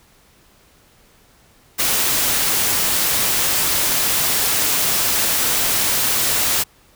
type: noise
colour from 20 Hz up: white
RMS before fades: -18 dBFS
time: 1.78-6.64 s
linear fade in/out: 20 ms
effects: pink hiss -53 dBFS RMS until 6.95 s